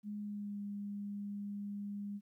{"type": "tone with pitch glide", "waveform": "sine", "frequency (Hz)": [207.7, 203.1], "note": ["G#3", "G#3"], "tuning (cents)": [0, -38], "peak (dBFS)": -39, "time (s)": [0.03, 2.21], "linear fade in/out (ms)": 50, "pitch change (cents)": -38, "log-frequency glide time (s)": [0.18, 0.6], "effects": ["13-bit"]}